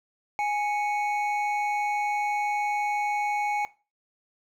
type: tone pair together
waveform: triangle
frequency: 830.4 / 2217 Hz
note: G#5 / C#7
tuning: 0 / 0 cents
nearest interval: octave + perfect fourth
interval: 1700 cents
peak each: -23 / -30 dBFS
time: 0.39-3.65 s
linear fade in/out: 0 ms
effects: noise-tail reverb RT60 0.3 s tail -18 dB re dry